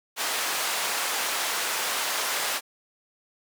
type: band-pass noise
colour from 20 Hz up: pink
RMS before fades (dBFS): -28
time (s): 0.16-2.61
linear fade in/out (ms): 50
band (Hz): 770 to 15000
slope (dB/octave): 12
effects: none